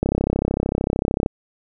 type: click train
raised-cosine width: 2 ms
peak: -5 dBFS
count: 42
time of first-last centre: 0.03-1.261 s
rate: 33.3 Hz
effects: none